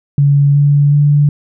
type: tone with pitch steps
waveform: sine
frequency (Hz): 142.1 / 143.92 / 145.76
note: C#3 / D3 / D3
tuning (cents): +43 / -35 / -13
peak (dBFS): -6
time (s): 0.18-1.29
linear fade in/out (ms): 2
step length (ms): 370
effects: none